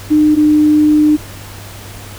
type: tone pair in turn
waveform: sine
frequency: 303.5 / 302.1 Hz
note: D#4 / D4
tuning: -43 / +49 cents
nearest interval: unison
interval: 8 cents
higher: first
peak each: -6 dBFS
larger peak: neither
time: 0.1-0.36 / 0.36-1.17 s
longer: second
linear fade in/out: 20 ms
effects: added 99 Hz sine -32 dBFS peak until 2.18 s + pink hiss -33 dBFS RMS until 2.18 s